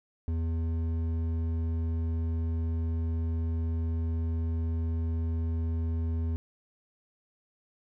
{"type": "tone with hard clipping", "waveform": "triangle", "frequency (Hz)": 82, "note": "E2", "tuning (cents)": -9, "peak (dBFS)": -29, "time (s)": [0.28, 6.36], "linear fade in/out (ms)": 0, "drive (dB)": 12, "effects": []}